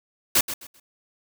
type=noise with echo; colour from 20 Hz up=white; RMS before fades=-18 dBFS; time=0.35-0.41 s; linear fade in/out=5 ms; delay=130 ms; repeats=3; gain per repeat=-12 dB; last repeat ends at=0.8 s; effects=none